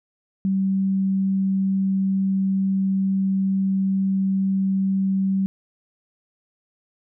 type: tone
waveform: sine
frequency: 192.7 Hz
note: G3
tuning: 29 cents flat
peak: -18 dBFS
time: 0.45-5.46 s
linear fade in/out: 0 ms
effects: none